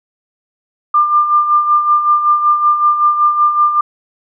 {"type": "tone with tremolo", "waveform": "sine", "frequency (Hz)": 1196, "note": "D6", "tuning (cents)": 31, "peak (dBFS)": -6, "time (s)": [0.94, 3.81], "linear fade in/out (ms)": 5, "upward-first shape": "sine", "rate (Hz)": 5.3, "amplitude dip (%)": 60, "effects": []}